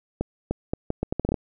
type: accelerating click train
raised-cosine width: 2 ms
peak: -11 dBFS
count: 11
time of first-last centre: 0.21-1.342 s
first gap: 300 ms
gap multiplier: 0.75
effects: none